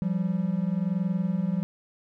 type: tone pair together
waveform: triangle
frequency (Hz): 172.2 / 193.29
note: F3 / G3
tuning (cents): -24 / -24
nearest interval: major second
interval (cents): 200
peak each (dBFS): -25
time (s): 0.02-1.63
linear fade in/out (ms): 0
effects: none